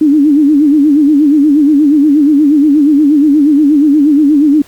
sine tone with vibrato, 293.7 Hz, D4, in tune, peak -4 dBFS, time 0.01-4.62 s, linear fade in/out 5 ms, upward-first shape sine, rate 8.4 Hz, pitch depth 110 cents each way, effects pink hiss -41 dBFS RMS until 4.67 s

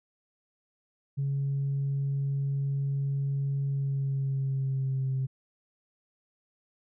sine tone with pitch glide, 138.7 to 132.36 Hz, C#3 to C3, +1 to +20 cents, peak -25 dBFS, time 1.17-5.27 s, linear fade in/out 20 ms, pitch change -81 cents, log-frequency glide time 3.67-5.15 s, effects tanh soft clip ceiling -23 dBFS

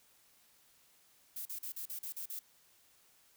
violet noise bursts, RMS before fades -42 dBFS, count 8, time 1.36-2.392 s, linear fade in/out 5 ms, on 94 ms, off 40 ms, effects white hiss -67 dBFS RMS until 3.36 s

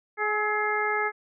harmonic tone with a mistuned harmonic, 421.3 Hz, G#4, 25 cents sharp, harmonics 1 / 2 / 3 / 4 / 5, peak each -30 / -30 / -30 / -30 / -30 dBFS, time 0.17-1.12 s, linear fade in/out 50 ms, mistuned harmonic 3, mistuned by +32 cents, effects none

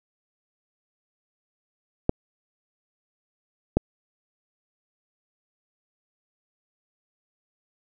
clicks, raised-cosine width 2 ms, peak -5 dBFS, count 2, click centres 2.094 / 3.77 s, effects none

